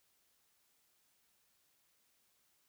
silence, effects white hiss -75 dBFS RMS until 2.68 s

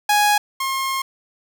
sawtooth tone pair in turn, 830.6 / 1071.1 Hz, G#5 / C6, 0 / +40 cents, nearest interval major third, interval 440 cents, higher second, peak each -10 / -17 dBFS, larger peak first, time 0.09-0.38 / 0.6-1.02 s, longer second, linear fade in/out 5 ms, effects 8-bit

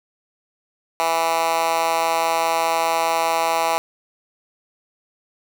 10% pulse tone with high-pass filter, 164.81 Hz, E3, in tune, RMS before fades -20 dBFS, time 1-3.78 s, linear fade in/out 0 ms, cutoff 800 Hz, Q 1.8, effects none

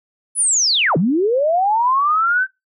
sine linear two-way sweep, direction down then up, 10320 to 145.3 to 1563 Hz, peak -13 dBFS, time 0.35-2.47 s, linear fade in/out 50 ms, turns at 0.97 s, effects noise-tail reverb RT60 0.2 s tail -21 dB re dry

